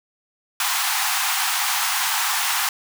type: high-pass noise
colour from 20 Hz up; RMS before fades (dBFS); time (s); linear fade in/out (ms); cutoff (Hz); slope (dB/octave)
pink; -22; 0.6-2.69; 2; 750; 96
effects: none